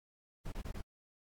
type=noise bursts; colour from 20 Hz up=brown; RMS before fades=-40 dBFS; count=4; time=0.45-0.814 s; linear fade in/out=10 ms; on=73 ms; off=24 ms; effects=AAC 64 kbps